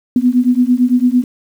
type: beating tone pair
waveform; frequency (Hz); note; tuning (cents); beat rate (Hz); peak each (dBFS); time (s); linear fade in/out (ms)
sine; 243.8 / 252.7; B3 / B3; -22 / +40; 8.9; -12; 0.16-1.24; 2
effects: 7-bit